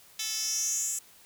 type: tone with high-pass filter sweep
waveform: 10% pulse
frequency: 437.9 Hz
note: A4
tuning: 8 cents flat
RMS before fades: -31 dBFS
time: 0.19-0.99 s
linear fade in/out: 5 ms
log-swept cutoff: 4200 to 8000 Hz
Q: 5.4
effects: white hiss -56 dBFS RMS until 1.25 s